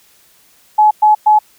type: tone bursts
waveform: sine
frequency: 851 Hz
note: G#5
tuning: 42 cents sharp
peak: -5 dBFS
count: 3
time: 0.78-1.39 s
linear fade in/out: 10 ms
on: 130 ms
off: 110 ms
effects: white hiss -50 dBFS RMS until 1.58 s